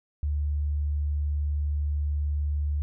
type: tone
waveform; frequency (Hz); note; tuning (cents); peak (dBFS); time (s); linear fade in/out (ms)
sine; 73.42; D2; 0; -24; 0.23-2.82; 0
effects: none

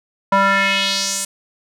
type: tone with band-pass filter sweep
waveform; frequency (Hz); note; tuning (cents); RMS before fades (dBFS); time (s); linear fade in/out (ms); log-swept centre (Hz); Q
square; 196; G3; 0; -17; 0.32-1.25; 5; 1000 to 8900; 2.4
effects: none

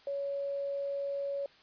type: tone with quantisation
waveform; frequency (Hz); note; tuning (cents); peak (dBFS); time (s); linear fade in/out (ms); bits
sine; 560; C#5; +18; -32; 0.07-1.46; 2; 10
effects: white hiss -60 dBFS RMS until 1.62 s + resampled to 11025 Hz

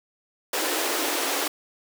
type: high-pass noise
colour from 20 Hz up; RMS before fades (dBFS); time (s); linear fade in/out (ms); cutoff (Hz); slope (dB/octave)
pink; -26; 0.53-1.48; 5; 270; 96
effects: none

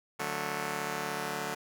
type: chord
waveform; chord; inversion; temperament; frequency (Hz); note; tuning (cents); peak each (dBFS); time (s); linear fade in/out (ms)
5% pulse; D major; none; just; 146.83 / 183.54 / 220.2; D3 / F#3 / A3; 0 / -14 / +2; -27 / -27 / -27; 0.19-1.55; 10
effects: none

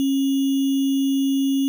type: tone with sample-and-hold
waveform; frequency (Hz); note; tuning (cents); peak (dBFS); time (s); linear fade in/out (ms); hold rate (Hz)
sine; 272.5; C#4; -29; -17; 0-1.68; 0; 3150
effects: none

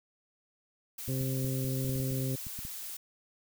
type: noise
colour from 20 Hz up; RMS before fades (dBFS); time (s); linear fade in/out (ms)
blue; -41; 0.98-2.97; 5
type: clicks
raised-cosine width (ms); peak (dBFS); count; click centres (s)
5; -31; 12; 1.08 / 1.211 / 1.446 / 1.648 / 1.847 / 1.894 / 1.958 / 2 / 2.112 / 2.468 / 2.59 / 2.651
type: harmonic tone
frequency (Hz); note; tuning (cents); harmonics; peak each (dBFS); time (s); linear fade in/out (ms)
131.6; C3; +10; 1 / 2 / 3 / 4; -31 / -37 / -41 / -43; 1.08-2.36; 10
effects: none

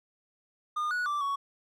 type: tone with pitch steps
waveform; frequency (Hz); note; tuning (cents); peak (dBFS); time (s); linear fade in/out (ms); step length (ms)
triangle; 1216 / 1465 / 1171 / 1117; D#6 / F#6 / D6 / C#6; -40 / -18 / -5 / +13; -26; 0.76-1.36; 10; 150
effects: none

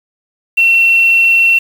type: tone with quantisation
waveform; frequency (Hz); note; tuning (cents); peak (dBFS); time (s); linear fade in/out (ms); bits
sine; 2714; E7; +50; -6; 0.57-1.59; 10; 5
effects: none

